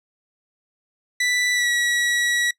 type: tone with pitch glide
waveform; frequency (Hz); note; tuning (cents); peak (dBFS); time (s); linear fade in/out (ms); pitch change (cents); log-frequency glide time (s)
sawtooth; 1975.5 to 1927; B6 to B6; 0 to -43; -15; 1.2-2.51; 5; -43; 1.53-1.69
effects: noise-tail reverb RT60 0.1 s tail -22 dB re dry + low-pass 9000 Hz 12 dB/octave